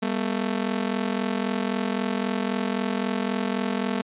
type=ring-modulated tone; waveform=sawtooth; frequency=221.7 Hz; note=A3; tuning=13 cents sharp; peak=-17 dBFS; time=0.02-4.02 s; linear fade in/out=10 ms; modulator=21.9 Hz; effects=resampled to 8000 Hz